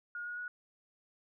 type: tone with pitch steps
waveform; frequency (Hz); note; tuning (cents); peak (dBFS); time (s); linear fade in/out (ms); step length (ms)
sine; 1432 / 1446.1 / 1460.4; F6 / F#6 / F#6; +43 / -40 / -23; -38; 0.15-0.48; 2; 110
effects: none